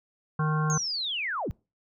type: harmonic tone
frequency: 154.3 Hz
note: D#3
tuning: 14 cents flat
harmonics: 1 / 3 / 5 / 7 / 9 / 10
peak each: -24 / -37 / -38 / -32 / -36 / -40 dBFS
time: 0.39-0.78 s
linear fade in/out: 5 ms
type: linear sweep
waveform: sine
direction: down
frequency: 6645 to 32.54 Hz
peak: -28 dBFS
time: 0.7-1.51 s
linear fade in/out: 0 ms
effects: noise-tail reverb RT60 0.3 s tail -26 dB re dry